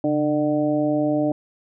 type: harmonic tone with a mistuned harmonic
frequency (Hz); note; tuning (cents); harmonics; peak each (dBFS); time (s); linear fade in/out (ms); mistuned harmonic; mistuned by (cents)
150; D3; +37; 1 / 2 / 3 / 4 / 5; -30 / -20 / -32 / -23 / -31; 0.04-1.32; 2; 1; -110
effects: none